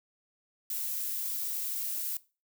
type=noise; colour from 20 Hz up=violet; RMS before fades=-34 dBFS; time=0.7-2.17 s; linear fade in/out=2 ms; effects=noise-tail reverb RT60 0.3 s tail -19 dB re dry